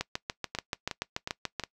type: two click trains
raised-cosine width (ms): 0.2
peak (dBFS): -16 / -13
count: 4 / 12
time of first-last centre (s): 0.55-1.637 / 0.01-1.597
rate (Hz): 2.76 / 6.93
effects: noise-tail reverb RT60 0.1 s tail -21 dB re dry